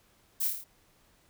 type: noise with echo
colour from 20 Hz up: violet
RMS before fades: -30 dBFS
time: 0.4-0.48 s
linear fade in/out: 10 ms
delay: 27 ms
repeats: 6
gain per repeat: -3 dB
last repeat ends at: 0.642 s
effects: pink hiss -65 dBFS RMS until 1.29 s